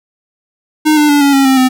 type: tone with pitch steps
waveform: square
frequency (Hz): 307.2 / 298.3 / 289.6 / 281.2 / 273.1 / 265.1 / 257.4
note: D#4 / D4 / D4 / C#4 / C#4 / C4 / C4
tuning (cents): -22 / +27 / -24 / +25 / -26 / +23 / -28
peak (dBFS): -7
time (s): 0.85-1.69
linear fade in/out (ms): 20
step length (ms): 120
effects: none